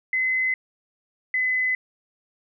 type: tone pair in turn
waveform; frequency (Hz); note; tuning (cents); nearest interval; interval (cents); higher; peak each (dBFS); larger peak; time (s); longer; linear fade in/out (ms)
sine; 2040 / 2020; C7 / B6; -44 / +39; unison; 17; first; -20; neither; 0.13-0.54 / 1.34-1.75; neither; 2
effects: none